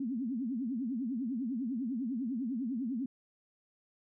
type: tone with vibrato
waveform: sine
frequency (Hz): 246.9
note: B3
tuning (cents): 0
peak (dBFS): -32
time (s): 0-3.06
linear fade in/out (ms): 5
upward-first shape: triangle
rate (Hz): 10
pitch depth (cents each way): 280
effects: none